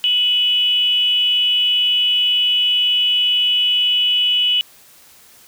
sine tone with frequency modulation, 2960 Hz, F#7, in tune, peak -13 dBFS, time 0.04-4.61 s, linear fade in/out 0 ms, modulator 418 Hz, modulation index 0.34, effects white hiss -47 dBFS RMS until 5.47 s

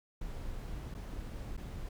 brown noise with dropouts, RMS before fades -41 dBFS, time 0.21-1.89 s, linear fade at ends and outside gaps 5 ms, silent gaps 0.942-0.948 / 1.568-1.575 s, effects none

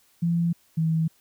sine tone pair in turn, 169.7 / 161.18 Hz, F3 / E3, -49 / -39 cents, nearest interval minor second, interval 90 cents, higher first, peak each -20 dBFS, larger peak neither, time 0.22-0.53 / 0.77-1.08 s, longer neither, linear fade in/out 10 ms, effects white hiss -62 dBFS RMS until 1.2 s

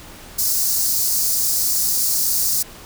white high-pass noise, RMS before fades -19 dBFS, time 0.38-2.63 s, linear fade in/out 10 ms, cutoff 4500 Hz, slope 48 dB/octave, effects pink hiss -40 dBFS RMS until 2.85 s

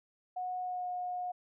sine tone with pitch glide, 731 to 721.8 Hz, F#5 to F#5, -21 to -43 cents, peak -34 dBFS, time 0.36-1.32 s, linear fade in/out 10 ms, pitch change -22 cents, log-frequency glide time 0.61-0.88 s, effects none

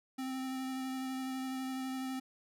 square tone with vibrato, 261.6 Hz, C4, in tune, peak -37 dBFS, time 0.18-2.2 s, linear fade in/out 10 ms, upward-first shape sine, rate 12 Hz, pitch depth 13 cents each way, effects none

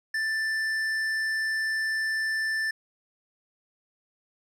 sine tone with tanh clipping, 1768 Hz, A6, 8 cents sharp, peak -27 dBFS, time 0.14-2.71 s, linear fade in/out 5 ms, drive 10 dB, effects none

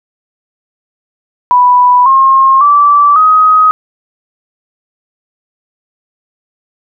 sine tone with pitch steps, 987.8 / 1071 / 1161.2 / 1259 Hz, B5 / C6 / D6 / D#6, 0 / +40 / -20 / +20 cents, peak -3 dBFS, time 1.51-3.71 s, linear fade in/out 0 ms, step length 550 ms, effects none

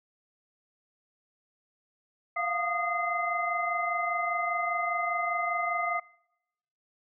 sine tone cluster, 690 / 715 / 1234 / 2066 Hz, F5 / F5 / D#6 / C7, -21 / +41 / -15 / -22 cents, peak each -33 / -36 / -31 / -32 dBFS, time 2.36-6 s, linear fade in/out 10 ms, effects noise-tail reverb RT60 0.9 s tail -25 dB re dry

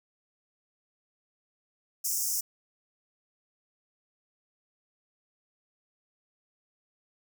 pink high-pass noise, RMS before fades -30 dBFS, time 2.04-2.41 s, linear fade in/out 10 ms, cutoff 5300 Hz, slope 96 dB/octave, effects none

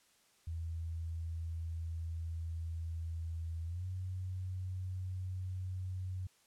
sine tone with pitch glide, 82.41 to 92.5 Hz, E2 to F#2, 0 to 0 cents, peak -37 dBFS, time 0.47-6.27 s, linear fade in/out 5 ms, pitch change +200 cents, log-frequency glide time 3.65-3.86 s, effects white hiss -69 dBFS RMS until 6.46 s + low-pass 10000 Hz 12 dB/octave

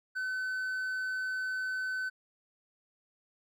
triangle tone, 1517 Hz, F#6, 43 cents sharp, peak -30 dBFS, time 0.15-2.1 s, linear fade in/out 20 ms, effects none

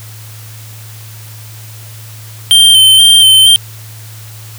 square tone with vibrato, 3125 Hz, G7, 6 cents flat, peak -3 dBFS, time 2.51-3.56 s, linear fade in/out 0 ms, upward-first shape square, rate 2.1 Hz, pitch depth 21 cents each way, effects added 109 Hz sine -29 dBFS peak until 4.58 s + white hiss -35 dBFS RMS until 4.58 s

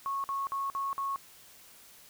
sine tone bursts, 1100 Hz, C#6, 14 cents flat, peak -30 dBFS, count 5, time 0.06-1.16 s, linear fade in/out 0 ms, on 180 ms, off 50 ms, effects white hiss -55 dBFS RMS until 2.09 s

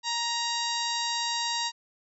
harmonic tone with a mistuned harmonic, 937 Hz, A#5, 9 cents sharp, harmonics 1 / 2 / 3 / 4 / 5 / 6 / 7 / 8, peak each -32 / -37 / -38 / -33 / -34 / -38 / -40 / -40 dBFS, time 0.03-1.72 s, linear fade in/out 50 ms, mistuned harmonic 4, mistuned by +24 cents, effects none

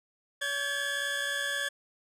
30% pulse tone cluster, 566 / 1587 / 1651 / 1710 Hz, C#5 / G6 / G#6 / A6, +36 / +21 / -11 / -50 cents, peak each -37 / -34 / -38 / -29 dBFS, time 0.41-1.69 s, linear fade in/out 10 ms, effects low-pass 11000 Hz 12 dB/octave

